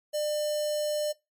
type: tone with notch filter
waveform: square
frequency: 600 Hz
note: D5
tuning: 37 cents sharp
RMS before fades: -29 dBFS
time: 0.13-1.13 s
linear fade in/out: 20 ms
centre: 1600 Hz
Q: 0.6
effects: noise-tail reverb RT60 0.2 s tail -18 dB re dry + MP3 64 kbps